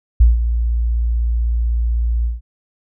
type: tone with ADSR envelope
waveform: sine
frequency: 58 Hz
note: A#1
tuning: 8 cents flat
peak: -4 dBFS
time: 0.2-2.41 s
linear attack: 8 ms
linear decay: 160 ms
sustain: -10 dB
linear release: 160 ms
effects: none